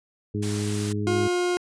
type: harmonic tone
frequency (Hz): 103.83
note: G#2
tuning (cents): 0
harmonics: 1 / 2 / 3 / 4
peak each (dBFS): -27 / -30 / -32 / -33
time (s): 0.34-1.28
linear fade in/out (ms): 10
type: noise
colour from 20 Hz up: white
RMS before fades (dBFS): -34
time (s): 0.42-0.93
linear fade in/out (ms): 10
type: tone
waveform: 40% pulse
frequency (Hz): 356.2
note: F4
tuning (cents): +34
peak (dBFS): -21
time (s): 1.07-1.57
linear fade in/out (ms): 0
effects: resampled to 22050 Hz